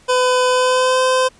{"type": "tone with pitch glide", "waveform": "25% pulse", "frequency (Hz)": [504, 514.3], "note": ["B4", "C5"], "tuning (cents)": [35, -30], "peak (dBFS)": -9, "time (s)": [0.08, 1.29], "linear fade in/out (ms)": 20, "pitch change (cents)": 35, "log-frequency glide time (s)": [0.49, 1], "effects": ["pink hiss -50 dBFS RMS until 1.39 s", "resampled to 22050 Hz"]}